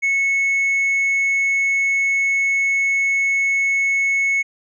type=tone with tanh clipping; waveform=sine; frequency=2200 Hz; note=C#7; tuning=14 cents flat; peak=-16 dBFS; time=0.02-4.43 s; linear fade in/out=20 ms; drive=2 dB; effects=none